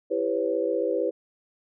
sine chord, C# half-diminished seventh, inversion first, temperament just, 332.6 / 399.1 / 498.9 / 554.4 Hz, E4 / G4 / B4 / C#5, +16 / +31 / +17 / 0 cents, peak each -30 / -29 / -26 / -30 dBFS, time 0.1-1.11 s, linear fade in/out 20 ms, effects none

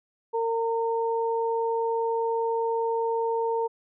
sine tone pair together, 457.5 / 915 Hz, A#4 / A#5, -32 / -32 cents, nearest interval octave, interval 1200 cents, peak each -25 / -28 dBFS, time 0.33-3.68 s, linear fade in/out 20 ms, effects none

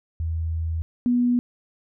sine tone pair in turn, 81.4 / 243.9 Hz, E2 / B3, -21 / -21 cents, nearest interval octave + perfect fifth, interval 1900 cents, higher second, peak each -23 / -17 dBFS, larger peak second, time 0.2-0.82 / 1.06-1.39 s, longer first, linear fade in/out 0 ms, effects none

